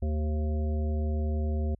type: harmonic tone with a mistuned harmonic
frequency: 75.9 Hz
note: D#2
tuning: 42 cents flat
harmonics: 1 / 3 / 5 / 7 / 9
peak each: -26 / -36 / -40 / -43 / -45 dBFS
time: 0.02-1.75 s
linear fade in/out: 5 ms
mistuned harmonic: 5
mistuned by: +29 cents
effects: added 50 Hz sine -60 dBFS peak until 1.79 s